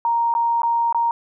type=tone with dropouts; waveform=sine; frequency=933 Hz; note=A#5; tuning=1 cent sharp; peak=-16 dBFS; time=0.05-1.11 s; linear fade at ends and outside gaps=1 ms; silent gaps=0.34-0.35 / 0.619-0.632 / 0.926-0.946 s; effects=none